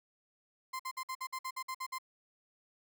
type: tone bursts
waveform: 35% pulse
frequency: 1041 Hz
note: C6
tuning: 9 cents flat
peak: -35 dBFS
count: 11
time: 0.73-1.985 s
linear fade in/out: 10 ms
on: 65 ms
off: 54 ms
effects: none